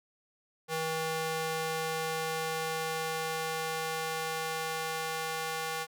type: tone with high-pass filter sweep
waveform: square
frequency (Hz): 160.3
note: E3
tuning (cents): -48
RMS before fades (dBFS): -34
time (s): 0.68-5.87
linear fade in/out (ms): 50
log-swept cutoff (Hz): 440 to 740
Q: 0.81
effects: none